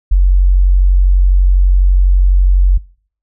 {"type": "tone", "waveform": "sine", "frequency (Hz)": 46.04, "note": "F#1", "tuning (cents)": -8, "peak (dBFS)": -5, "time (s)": [0.11, 2.78], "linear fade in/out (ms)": 10, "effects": ["noise-tail reverb RT60 0.5 s tail -23 dB re dry"]}